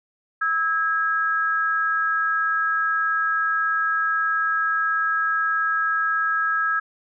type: tone pair together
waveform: sine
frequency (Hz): 1302 / 1640.4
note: E6 / G#6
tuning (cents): -22 / -22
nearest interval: major third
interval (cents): 400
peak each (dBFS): -22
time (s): 0.41-6.8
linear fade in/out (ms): 10
effects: none